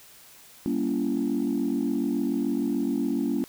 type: chord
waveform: sine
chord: G diminished seventh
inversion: none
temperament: just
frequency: 196 / 235.2 / 282.2 / 338.7 Hz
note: G3 / Bb3 / Db4 / Fb4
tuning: 0 / +16 / +31 / +47 cents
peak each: -32 / -27 / -26 / -30 dBFS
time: 0.66-3.44 s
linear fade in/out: 0 ms
effects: tanh soft clip ceiling -17 dBFS + white hiss -51 dBFS RMS until 3.48 s